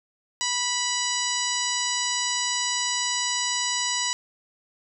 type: harmonic tone with a mistuned harmonic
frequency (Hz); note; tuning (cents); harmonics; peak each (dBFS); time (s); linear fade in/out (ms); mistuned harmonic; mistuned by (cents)
984; B5; -7; 1 / 2 / 3 / 4 / 5 / 6 / 7 / 8; -32 / -32 / -32 / -32 / -32 / -32 / -32 / -32; 0.41-4.13; 0; 6; -35
effects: none